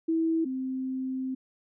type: tone pair in turn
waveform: sine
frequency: 325.6 / 260.9 Hz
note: E4 / C4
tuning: -21 / -5 cents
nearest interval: major third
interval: 384 cents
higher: first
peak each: -23 / -29 dBFS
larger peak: first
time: 0.08-0.45 / 0.45-1.35 s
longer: second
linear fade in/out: 10 ms
effects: none